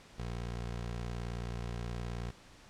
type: tone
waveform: 20% pulse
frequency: 58.9 Hz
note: A#1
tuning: 19 cents sharp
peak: -32 dBFS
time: 0.18-2.31 s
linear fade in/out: 10 ms
effects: pink hiss -57 dBFS RMS until 2.69 s + low-pass 7000 Hz 12 dB/octave